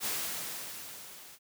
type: noise with level ramp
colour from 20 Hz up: white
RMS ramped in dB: -32 to -52 dBFS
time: 0-1.39 s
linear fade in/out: 50 ms
effects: high-pass 100 Hz 12 dB/octave